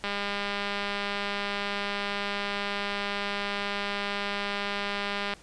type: click train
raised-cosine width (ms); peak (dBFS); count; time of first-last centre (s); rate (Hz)
0.3; -15; 1071; 0.04-5.337; 202
effects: pink hiss -53 dBFS RMS until 5.42 s + resampled to 22050 Hz